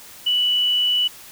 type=tone; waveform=sine; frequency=2960 Hz; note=F#7; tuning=in tune; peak=-16 dBFS; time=0.26-1.08 s; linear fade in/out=10 ms; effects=white hiss -42 dBFS RMS until 1.31 s